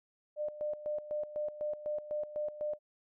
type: tone with tremolo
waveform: sine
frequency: 600 Hz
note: D5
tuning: 37 cents sharp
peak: -32 dBFS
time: 0.36-2.79 s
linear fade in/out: 50 ms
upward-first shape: square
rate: 4 Hz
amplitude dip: 75%
effects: none